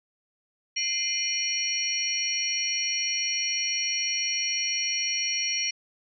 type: tone cluster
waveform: sine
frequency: 2086 / 2414 / 2974 / 4372 / 5620 Hz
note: C7 / D7 / F#7 / C#8 / F8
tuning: -6 / +47 / +8 / -25 / +10 cents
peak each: -34 / -32 / -35 / -33 / -28 dBFS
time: 0.76-5.71 s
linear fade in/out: 10 ms
effects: none